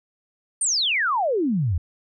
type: exponential sweep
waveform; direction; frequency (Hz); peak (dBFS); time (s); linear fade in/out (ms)
sine; down; 9280 to 75.9; -19; 0.61-1.78; 5
effects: none